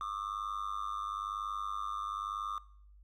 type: tone with amplitude modulation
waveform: triangle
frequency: 1199 Hz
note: D6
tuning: 36 cents sharp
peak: -30 dBFS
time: 0.01-2.58 s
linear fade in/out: 0 ms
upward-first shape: sine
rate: 101 Hz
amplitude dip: 100%
effects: noise-tail reverb RT60 0.6 s tail -20 dB re dry + added 50 Hz sine -55 dBFS peak until 3.03 s